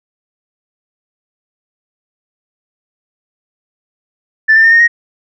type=tone with pitch steps; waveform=sine; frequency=1762 / 1789.7 / 1817.8 / 1846.4 / 1875.4 Hz; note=A6 / A6 / A#6 / A#6 / A#6; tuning=+2 / +29 / -44 / -17 / +10 cents; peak=-3 dBFS; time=4.48-4.88 s; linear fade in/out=20 ms; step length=80 ms; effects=tanh soft clip ceiling 0 dBFS